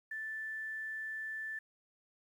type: tone with quantisation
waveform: sine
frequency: 1760 Hz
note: A6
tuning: in tune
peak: -38 dBFS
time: 0.11-1.59 s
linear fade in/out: 5 ms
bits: 11
effects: none